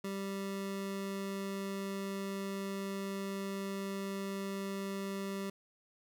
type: tone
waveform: 25% pulse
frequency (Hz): 196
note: G3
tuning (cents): 0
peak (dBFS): -33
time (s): 0.04-5.5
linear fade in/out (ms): 5
effects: none